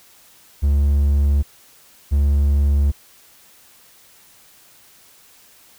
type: tone pair in turn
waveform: triangle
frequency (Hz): 71.2 / 71.2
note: C#2 / C#2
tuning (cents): +47 / +47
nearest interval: unison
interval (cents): 0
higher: neither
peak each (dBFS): -11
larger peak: neither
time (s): 0.62-1.43 / 2.11-2.92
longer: neither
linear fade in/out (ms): 20
effects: white hiss -50 dBFS RMS until 5.78 s